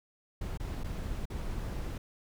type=noise with dropouts; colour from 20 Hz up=brown; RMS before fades=-36 dBFS; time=0.41-1.98 s; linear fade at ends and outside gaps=5 ms; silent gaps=0.575-0.598 / 0.836-0.842 / 1.255-1.3 s; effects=none